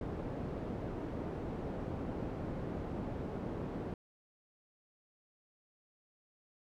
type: low-pass noise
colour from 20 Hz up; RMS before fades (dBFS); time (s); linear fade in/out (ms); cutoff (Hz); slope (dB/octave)
white; -40; 0.01-3.94; 2; 400; 12
effects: none